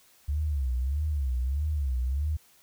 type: tone with vibrato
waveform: sine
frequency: 69 Hz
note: C#2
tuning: 7 cents flat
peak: -25 dBFS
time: 0.28-2.37 s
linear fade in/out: 10 ms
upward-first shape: sine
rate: 1.6 Hz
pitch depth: 190 cents each way
effects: white hiss -60 dBFS RMS until 2.62 s